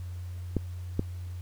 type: clicks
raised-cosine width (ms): 3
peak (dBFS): -13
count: 2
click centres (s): 0.567 / 0.994
effects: added 89 Hz sine -35 dBFS peak until 1.41 s + pink hiss -57 dBFS RMS until 1.41 s